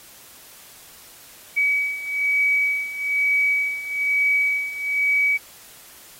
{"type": "beating tone pair", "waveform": "sine", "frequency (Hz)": [2273, 2274.1], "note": ["C#7", "C#7"], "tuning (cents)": [43, 44], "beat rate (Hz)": 1.1, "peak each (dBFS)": [-24, -20], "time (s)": [1.56, 5.38], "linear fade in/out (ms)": 20, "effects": ["white hiss -46 dBFS RMS until 6.19 s", "AAC 48 kbps"]}